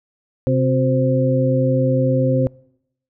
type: harmonic tone with a mistuned harmonic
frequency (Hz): 130.5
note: C3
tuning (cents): -4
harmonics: 1 / 2 / 3 / 4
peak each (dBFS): -17 / -20 / -27 / -19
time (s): 0.47-2.47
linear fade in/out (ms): 0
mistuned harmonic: 3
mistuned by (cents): -100
effects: noise-tail reverb RT60 0.8 s tail -26 dB re dry